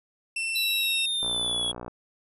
40% pulse tone, 2686 Hz, E7, 32 cents sharp, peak -26 dBFS, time 0.36-1.06 s, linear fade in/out 5 ms
square exponential sweep, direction down, 3977 to 3334 Hz, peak -26 dBFS, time 0.55-1.72 s, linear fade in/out 10 ms
click train, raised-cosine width 1 ms, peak -23 dBFS, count 40, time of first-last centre 1.23-1.88 s, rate 60 Hz
effects resampled to 32000 Hz

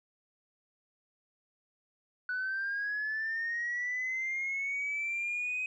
sine linear sweep, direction up, 1480 to 2525 Hz, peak -30 dBFS, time 2.29-5.66 s, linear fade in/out 2 ms, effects tanh soft clip ceiling -28 dBFS

